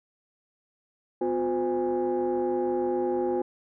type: tone cluster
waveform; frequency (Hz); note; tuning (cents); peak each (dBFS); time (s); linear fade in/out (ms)
sine; 250.9 / 358.9 / 514 / 820; B3 / F4 / C5 / G#5; +28 / +47 / -31 / -22; -32 / -25 / -30 / -32; 1.21-3.42; 5
effects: tanh soft clip ceiling -18 dBFS